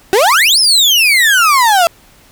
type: exponential two-way sweep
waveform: 35% pulse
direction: up then down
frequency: 362.3 to 5380 to 655 Hz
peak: -5 dBFS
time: 0.13-1.87 s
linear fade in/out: 0 ms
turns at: 0.59 s
effects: pink hiss -45 dBFS RMS until 2.31 s